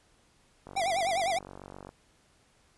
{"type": "click train", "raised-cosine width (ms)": 1, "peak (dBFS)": -30, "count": 59, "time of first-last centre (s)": [0.67, 1.891], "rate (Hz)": 47.5}
{"type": "tone with vibrato", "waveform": "square", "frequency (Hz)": 721, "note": "F#5", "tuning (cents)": -45, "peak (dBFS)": -27, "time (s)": [0.76, 1.39], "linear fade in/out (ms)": 10, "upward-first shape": "sine", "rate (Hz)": 9.9, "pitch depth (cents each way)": 170}
{"effects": ["pink hiss -65 dBFS RMS until 2.77 s", "resampled to 24000 Hz"]}